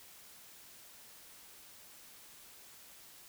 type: silence
effects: white hiss -56 dBFS RMS until 3.28 s